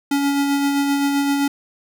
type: tone with tremolo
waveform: square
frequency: 281.4 Hz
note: C#4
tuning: 26 cents sharp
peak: -16 dBFS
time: 0.11-1.48 s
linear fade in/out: 5 ms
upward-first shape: sine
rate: 7.7 Hz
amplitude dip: 30%
effects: none